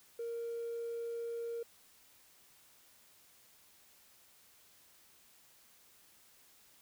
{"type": "tone", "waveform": "triangle", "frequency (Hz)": 466.2, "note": "A#4", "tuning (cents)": 0, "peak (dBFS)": -34, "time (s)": [0.19, 1.63], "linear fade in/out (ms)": 5, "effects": ["tanh soft clip ceiling -34 dBFS", "white hiss -64 dBFS RMS until 6.81 s"]}